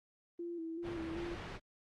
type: tone with vibrato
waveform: sine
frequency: 335 Hz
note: E4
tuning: 28 cents sharp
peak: -39 dBFS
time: 0.39-1.35 s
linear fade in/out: 5 ms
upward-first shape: square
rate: 2.6 Hz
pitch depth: 43 cents each way
type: noise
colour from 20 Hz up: pink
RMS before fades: -44 dBFS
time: 0.82-1.6 s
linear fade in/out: 50 ms
effects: low-pass 3000 Hz 12 dB/octave + Opus 32 kbps